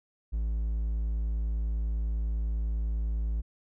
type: tone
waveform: triangle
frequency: 55 Hz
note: A1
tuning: in tune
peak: -25 dBFS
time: 0.32-3.42 s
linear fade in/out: 20 ms
effects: none